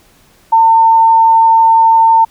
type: tone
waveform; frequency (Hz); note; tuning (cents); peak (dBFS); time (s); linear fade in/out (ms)
sine; 903; A5; +45; -4; 0.52-2.25; 10
effects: pink hiss -48 dBFS RMS until 2.3 s